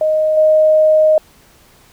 sine tone with level steps, 622 Hz, D#5, 1 cent flat, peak -11 / -7 dBFS, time 0.01-1.18 s, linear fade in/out 2 ms, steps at 0.37 s, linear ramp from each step 5 ms, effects pink hiss -48 dBFS RMS until 1.92 s

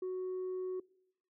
sine tone, 370 Hz, F#4, in tune, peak -33 dBFS, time 0.02-0.8 s, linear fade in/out 5 ms, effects noise-tail reverb RT60 0.8 s tail -24 dB re dry + tanh soft clip ceiling -34 dBFS

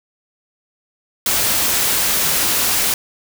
white noise, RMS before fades -17 dBFS, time 1.26-2.94 s, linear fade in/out 2 ms, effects none

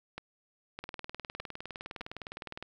two click trains, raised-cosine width 0.3 ms, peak -23 / -24 dBFS, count 4 / 36, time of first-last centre 0.18-2.009 / 0.84-2.626 s, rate 1.64 / 19.6 Hz, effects 10-bit

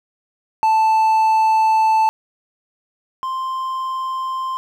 triangle tone pair in turn, 880 / 1046.5 Hz, A5 / C6, 0 / 0 cents, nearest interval minor third, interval 300 cents, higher second, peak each -10 / -19 dBFS, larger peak first, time 0.63-2.09 / 3.23-4.57 s, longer first, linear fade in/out 0 ms, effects none

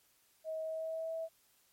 sine tone with pitch glide, 636 to 651.2 Hz, D#5 to E5, +38 to -21 cents, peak -36 dBFS, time 0.44-1.29 s, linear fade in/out 50 ms, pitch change +41 cents, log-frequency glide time 0.6-1.13 s, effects white hiss -70 dBFS RMS until 1.72 s + MP3 64 kbps

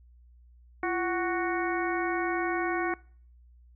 harmonic tone with a mistuned harmonic, 369.6 Hz, F#4, 2 cents flat, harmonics 1 / 2 / 3 / 4 / 5 / 6, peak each -30 / -33 / -35 / -36 / -37 / -38 dBFS, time 0.83-2.94 s, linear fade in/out 2 ms, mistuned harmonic 1, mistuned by -130 cents, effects noise-tail reverb RT60 0.5 s tail -23 dB re dry + added 60 Hz sine -53 dBFS peak until 3.75 s

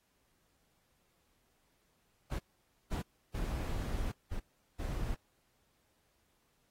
brown noise bursts at uneven times, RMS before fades -36 dBFS, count 5, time 2.31-2.39 / 2.91-3.02 / 3.34-4.12 / 4.31-4.4 / 4.79-5.15 s, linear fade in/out 10 ms, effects pink hiss -75 dBFS RMS until 6.7 s + AAC 48 kbps

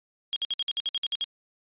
sine tone bursts, 3258 Hz, G#7, 34 cents flat, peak -25 dBFS, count 11, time 0.33-1.241 s, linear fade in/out 0 ms, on 31 ms, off 57 ms, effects resampled to 8000 Hz

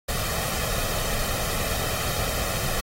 pink noise with comb filter, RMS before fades -27 dBFS, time 0.08-2.81 s, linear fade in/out 10 ms, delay 1.6 ms, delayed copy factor +0.6, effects AAC 48 kbps

